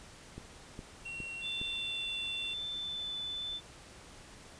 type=click train; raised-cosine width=3 ms; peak=-30 dBFS; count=4; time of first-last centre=0.38-1.615 s; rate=2.43 Hz
type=tone; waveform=triangle; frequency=2736 Hz; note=F7; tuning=36 cents flat; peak=-38 dBFS; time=1.05-2.54 s; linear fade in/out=10 ms
type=tone with vibrato; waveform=sine; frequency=3520 Hz; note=A7; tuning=in tune; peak=-36 dBFS; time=1.41-3.61 s; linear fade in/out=50 ms; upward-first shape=triangle; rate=0.97 Hz; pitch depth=10 cents each way
effects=pink hiss -53 dBFS RMS until 4.59 s + resampled to 22050 Hz

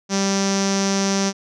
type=tone with low-pass filter; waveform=sawtooth; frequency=196 Hz; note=G3; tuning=in tune; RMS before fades=-20 dBFS; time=0.09-1.33 s; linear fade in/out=50 ms; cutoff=5900 Hz; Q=6.6; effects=none

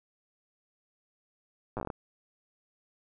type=slowing click train; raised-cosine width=1 ms; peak=-21 dBFS; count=9; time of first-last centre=1.77-1.902 s; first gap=8 ms; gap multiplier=1.2; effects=none

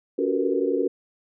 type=tone cluster; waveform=sine; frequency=282.3 / 363.6 / 381.3 / 451.6 / 483.5 Hz; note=C#4 / F#4 / G4 / A4 / B4; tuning=+32 / -30 / -48 / +45 / -37 cents; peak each=-27 dBFS; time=0.18-0.88 s; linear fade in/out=10 ms; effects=none

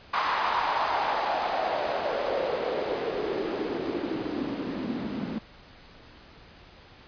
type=noise with band-pass filter sweep; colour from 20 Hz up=white; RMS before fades=-29 dBFS; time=0.13-5.39 s; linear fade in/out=10 ms; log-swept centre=1100 to 210 Hz; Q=3.4; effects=pink hiss -51 dBFS RMS until 7.07 s + resampled to 11025 Hz

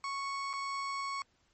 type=tone with dropouts; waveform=35% pulse; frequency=1107 Hz; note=C#6; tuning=3 cents flat; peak=-33 dBFS; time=0.04-1.22 s; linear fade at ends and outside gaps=1 ms; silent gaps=0.531-0.536 s; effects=pink hiss -72 dBFS RMS until 1.53 s + MP3 32 kbps

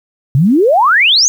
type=exponential sweep; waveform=sine; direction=up; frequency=124.2 to 6750 Hz; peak=-6 dBFS; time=0.35-1.28 s; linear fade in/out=0 ms; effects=7-bit

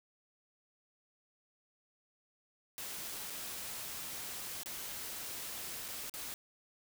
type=noise with dropouts; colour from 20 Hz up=white; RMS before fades=-43 dBFS; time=2.78-6.34 s; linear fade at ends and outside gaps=0 ms; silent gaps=3.299-3.303 / 4.633-4.659 / 5.881-5.885 / 6.096-6.139 s; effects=none

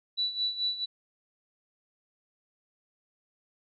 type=tone with tremolo; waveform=sine; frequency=3951 Hz; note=B7; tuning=in tune; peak=-25 dBFS; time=0.17-0.86 s; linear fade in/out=20 ms; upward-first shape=sine; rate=4.6 Hz; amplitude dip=75%; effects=none

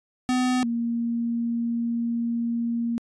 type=tone pair in turn; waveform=square / sine; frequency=252.5 / 233.9 Hz; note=B3 / A#3; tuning=+39 / +6 cents; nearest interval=minor second; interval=133 cents; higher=first; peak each=-21 / -23 dBFS; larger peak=first; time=0.29-0.63 / 0.63-2.98 s; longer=second; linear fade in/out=0 ms; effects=resampled to 22050 Hz

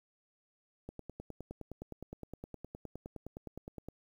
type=click train; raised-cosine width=2 ms; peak=-30 dBFS; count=30; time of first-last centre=0.89-3.886 s; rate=9.68 Hz; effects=10-bit

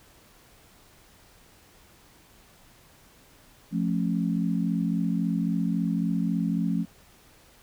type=chord; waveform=sine; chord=F augmented; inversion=none; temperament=just; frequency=174.61 / 218.3 / 272.8 Hz; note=F3 / A3 / C#4; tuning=0 / -13 / -28 cents; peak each=-26 / -28 / -30 dBFS; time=3.71-6.86 s; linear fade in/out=50 ms; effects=pink hiss -56 dBFS RMS until 7.62 s

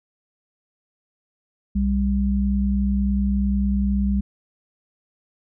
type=tone pair together; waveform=sine; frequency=62.78 / 199.3 Hz; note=B1 / G3; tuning=+29 / +29 cents; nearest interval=octave + minor sixth; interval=2000 cents; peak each=-21 / -20 dBFS; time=1.75-4.21 s; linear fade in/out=10 ms; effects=none

